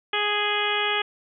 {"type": "harmonic tone with a mistuned harmonic", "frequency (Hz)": 415.3, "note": "G#4", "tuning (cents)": 0, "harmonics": [1, 2, 3, 4, 5, 6, 7, 8], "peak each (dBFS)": [-30, -30, -30, -30, -30, -30, -30, -30], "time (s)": [0.13, 1.02], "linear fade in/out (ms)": 5, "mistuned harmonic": 7, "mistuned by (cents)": 19, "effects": []}